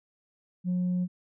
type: tone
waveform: sine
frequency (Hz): 180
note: F#3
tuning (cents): -47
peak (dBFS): -23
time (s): 0.64-1.08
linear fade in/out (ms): 50
effects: tanh soft clip ceiling -23 dBFS